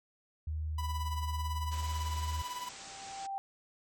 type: tone with pitch glide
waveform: sine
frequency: 77.6 to 78.32 Hz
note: D#2 to D#2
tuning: -4 to +12 cents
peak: -33 dBFS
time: 0.47-2.42 s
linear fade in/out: 5 ms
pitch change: +16 cents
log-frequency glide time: 1.1-1.89 s
type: tone with tremolo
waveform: 45% pulse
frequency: 990 Hz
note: B5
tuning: 4 cents sharp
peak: -36 dBFS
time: 0.78-2.69 s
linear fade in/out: 5 ms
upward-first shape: sine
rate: 18 Hz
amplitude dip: 60%
type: low-pass noise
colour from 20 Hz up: white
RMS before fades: -49 dBFS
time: 1.71-3.27 s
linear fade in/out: 10 ms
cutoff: 8300 Hz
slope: 96 dB/octave
type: tone with exponential growth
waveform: sine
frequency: 784 Hz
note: G5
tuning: in tune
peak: -33 dBFS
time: 2.36-3.38 s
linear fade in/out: 0 ms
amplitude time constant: 220 ms
effects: none